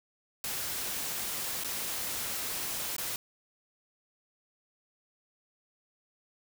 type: noise with dropouts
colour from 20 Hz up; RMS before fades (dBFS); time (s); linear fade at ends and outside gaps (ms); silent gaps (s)
white; -35; 0.44-3.16; 1; 1.637-1.645 / 2.965-2.982
effects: none